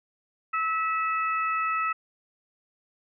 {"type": "harmonic tone", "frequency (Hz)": 650, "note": "E5", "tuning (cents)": -24, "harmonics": [2, 3, 4], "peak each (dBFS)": [-25, -34, -33], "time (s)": [0.53, 1.93], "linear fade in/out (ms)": 10, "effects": []}